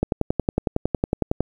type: click train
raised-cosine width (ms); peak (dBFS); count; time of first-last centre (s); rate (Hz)
2; -6; 16; 0.03-1.406; 10.9
effects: 8-bit